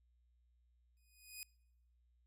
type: tone with exponential growth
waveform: 10% pulse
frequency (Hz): 2489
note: D#7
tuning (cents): 0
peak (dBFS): -35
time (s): 0.97-1.43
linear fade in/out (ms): 0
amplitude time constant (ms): 100
effects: noise-tail reverb RT60 0.9 s tail -26 dB re dry + added 60 Hz sine -70 dBFS peak until 2.26 s